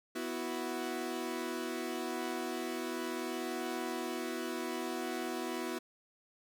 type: chord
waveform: sawtooth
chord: B suspended fourth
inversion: none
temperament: equal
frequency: 246.9 / 329.6 / 370 Hz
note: B3 / E4 / F#4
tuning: 0 / 0 / 0 cents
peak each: -37 / -36 / -36 dBFS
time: 0.15-5.79 s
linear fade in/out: 10 ms
effects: none